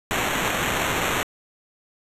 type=noise with sample-and-hold; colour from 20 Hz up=white; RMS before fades=-24 dBFS; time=0.11-1.23 s; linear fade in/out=0 ms; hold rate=4900 Hz; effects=resampled to 32000 Hz